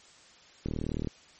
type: click train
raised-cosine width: 3 ms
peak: -19 dBFS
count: 17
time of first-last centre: 0.66-1.072 s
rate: 38.8 Hz
effects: white hiss -56 dBFS RMS until 1.39 s + MP3 32 kbps